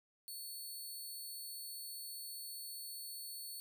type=tone; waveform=10% pulse; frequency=4425 Hz; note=C#8; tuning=4 cents flat; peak=-38 dBFS; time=0.28-3.6 s; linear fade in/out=0 ms; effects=none